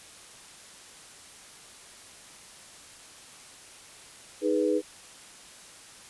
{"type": "chord", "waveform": "sine", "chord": "G# minor", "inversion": "second", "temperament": "equal", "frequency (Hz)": [311.1, 415.3, 493.9], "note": ["D#4", "G#4", "B4"], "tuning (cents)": [0, 0, 0], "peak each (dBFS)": -27, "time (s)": [4.41, 4.82], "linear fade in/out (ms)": 50, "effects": ["white hiss -49 dBFS RMS until 6.09 s", "resampled to 24000 Hz"]}